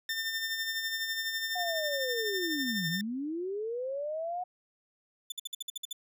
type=tone with tremolo; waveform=20% pulse; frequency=1800 Hz; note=A6; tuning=39 cents sharp; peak=-25 dBFS; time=0.09-3.01 s; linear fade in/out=2 ms; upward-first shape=sine; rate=12 Hz; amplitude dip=45%
type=linear two-way sweep; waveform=sine; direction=down then up; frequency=734 to 156.5 to 734 Hz; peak=-32 dBFS; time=1.55-4.44 s; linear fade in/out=10 ms; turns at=2.88 s
type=tone bursts; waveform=sawtooth; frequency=3500 Hz; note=A7; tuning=10 cents flat; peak=-31 dBFS; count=9; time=5.3-5.929 s; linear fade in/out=5 ms; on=21 ms; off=55 ms
effects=none